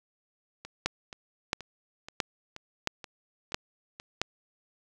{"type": "two click trains", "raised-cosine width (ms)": 0.2, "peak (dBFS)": [-9, -24], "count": [6, 8], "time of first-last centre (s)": [[0.86, 4.216], [0.65, 3.999]], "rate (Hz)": [1.49, 2.09], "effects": []}